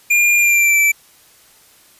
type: tone with pitch glide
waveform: square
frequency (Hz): 2407 to 2325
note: D7 to D7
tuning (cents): +42 to -18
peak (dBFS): -11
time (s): 0.1-0.92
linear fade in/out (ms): 10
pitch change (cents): -60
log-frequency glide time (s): 0.37-0.8
effects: white hiss -49 dBFS RMS until 1.99 s + resampled to 32000 Hz